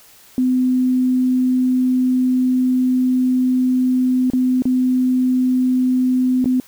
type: tone with dropouts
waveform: sine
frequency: 254.4 Hz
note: C4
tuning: 48 cents flat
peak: -13 dBFS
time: 0.38-6.6 s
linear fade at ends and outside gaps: 1 ms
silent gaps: 4.301-4.334 / 4.621-4.654 / 6.444-6.457 s
effects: white hiss -47 dBFS RMS until 6.67 s